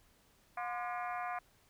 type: harmonic tone with a mistuned harmonic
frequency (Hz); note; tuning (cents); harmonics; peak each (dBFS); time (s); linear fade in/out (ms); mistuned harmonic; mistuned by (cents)
240; B3; -49; 3 / 4 / 5 / 6 / 7 / 8 / 9 / 10; -39 / -44 / -44 / -48 / -49 / -53 / -51 / -53; 0.57-1.39; 5; 4; +130
effects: pink hiss -68 dBFS RMS until 1.69 s